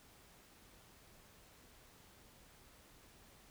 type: silence
effects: pink hiss -63 dBFS RMS until 3.5 s